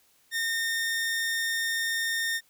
sawtooth tone, 1827 Hz, A#6, 35 cents flat, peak -23 dBFS, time 0.31-2.41 s, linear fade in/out 50 ms, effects white hiss -64 dBFS RMS until 2.49 s

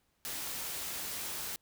white noise, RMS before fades -39 dBFS, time 0.25-1.56 s, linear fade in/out 0 ms, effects pink hiss -75 dBFS RMS until 1.61 s

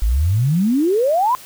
sine exponential sweep, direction up, 49 to 1046.5 Hz, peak -13 dBFS, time 0.02-1.35 s, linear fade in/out 0 ms, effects white hiss -40 dBFS RMS until 1.45 s

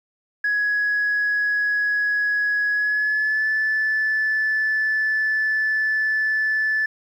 sine tone with pitch glide, 1674 to 1744.1 Hz, G#6 to A6, +13 to -16 cents, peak -17 dBFS, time 0.44-6.86 s, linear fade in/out 5 ms, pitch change +71 cents, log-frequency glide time 2.72-3.47 s, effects tanh soft clip ceiling -15 dBFS + 9-bit

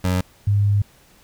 25% pulse / sine tone pair in turn, 91.5 / 101.82 Hz, F#2 / G#2, -19 / -34 cents, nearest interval major second, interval 185 cents, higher second, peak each -14 / -14 dBFS, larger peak neither, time 0.04-0.21 / 0.47-0.82 s, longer second, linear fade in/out 5 ms, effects pink hiss -53 dBFS RMS until 1.23 s

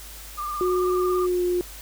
sine tone with vibrato, 1196 Hz, D6, 31 cents sharp, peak -27 dBFS, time 0.37-1.27 s, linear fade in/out 20 ms, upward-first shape sine, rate 18 Hz, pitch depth 38 cents each way
sine tone with pitch glide, 363.9 to 356.4 Hz, F#4 to F4, -29 to +35 cents, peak -20 dBFS, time 0.61-1.61 s, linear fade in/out 0 ms, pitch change -36 cents, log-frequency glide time 1.18-1.42 s
effects added 50 Hz sine -42 dBFS peak until 1.81 s + white hiss -42 dBFS RMS until 1.81 s

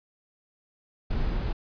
brown noise, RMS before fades -27 dBFS, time 1.1-1.53 s, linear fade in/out 10 ms, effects resampled to 11025 Hz

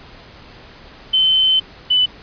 sine tone pair in turn, 3068 / 2996 Hz, G7 / F#7, -38 / +21 cents, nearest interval unison, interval 41 cents, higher first, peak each -11 dBFS, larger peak neither, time 1.13-1.6 / 1.9-2.06 s, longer first, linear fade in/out 10 ms, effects pink hiss -41 dBFS RMS until 2.22 s + resampled to 11025 Hz

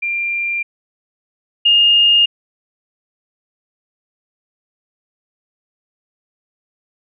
sine tone pair in turn, 2383 / 2834 Hz, D7 / F7, +25 / +25 cents, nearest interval minor third, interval 300 cents, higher second, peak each -17 / -8 dBFS, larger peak second, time 0.02-0.63 / 1.65-2.26 s, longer neither, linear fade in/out 10 ms, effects none

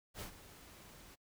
pink noise with ADSR envelope, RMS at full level -44 dBFS, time 0.14-1.16 s, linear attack 66 ms, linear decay 100 ms, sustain -13 dB, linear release 24 ms, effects noise-tail reverb RT60 0.1 s tail -26 dB re dry

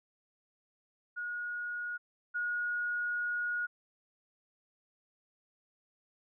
sine tone pair in turn, 1445 / 1445 Hz, F#6 / F#6, -41 / -41 cents, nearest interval unison, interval 0 cents, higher neither, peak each -35 / -31 dBFS, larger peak second, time 1.16-1.98 / 2.34-3.67 s, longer second, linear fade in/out 20 ms, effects none

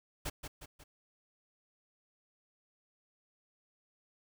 pink noise with echo, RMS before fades -37 dBFS, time 0.25-0.3 s, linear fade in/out 10 ms, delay 180 ms, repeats 3, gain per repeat -6 dB, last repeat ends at 0.84 s, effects none

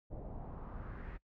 brown noise with low-pass filter sweep, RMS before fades -45 dBFS, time 0.1-1.18 s, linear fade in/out 20 ms, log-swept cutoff 590 to 2000 Hz, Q 2.4, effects noise-tail reverb RT60 0.1 s tail -22 dB re dry

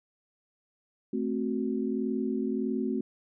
sine chord, F# diminished, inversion first, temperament equal, 220 / 261.6 / 370 Hz, A3 / C4 / F#4, 0 / 0 / 0 cents, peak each -31 / -31 / -33 dBFS, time 1.13-3.01 s, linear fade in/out 5 ms, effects none

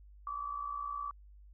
sine tone with amplitude modulation, 1151 Hz, D6, 35 cents flat, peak -33 dBFS, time 0.27-1.11 s, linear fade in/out 2 ms, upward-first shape sine, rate 59.7 Hz, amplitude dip 70%, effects added 50 Hz sine -53 dBFS peak until 1.53 s

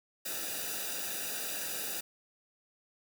white noise with comb filter, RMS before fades -37 dBFS, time 0.25-2.01 s, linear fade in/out 10 ms, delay 0.93 ms, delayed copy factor -0.85, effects none

